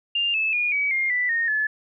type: tone with pitch steps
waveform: sine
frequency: 2800 / 2612 / 2438 / 2274 / 2122 / 1979.9 / 1847.3 / 1723.6 Hz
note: F7 / E7 / D#7 / C#7 / C7 / B6 / A#6 / A6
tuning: +4 / -17 / -36 / +44 / +24 / +4 / -16 / -36 cents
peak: -20 dBFS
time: 0.15-1.67 s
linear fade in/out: 5 ms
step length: 190 ms
effects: none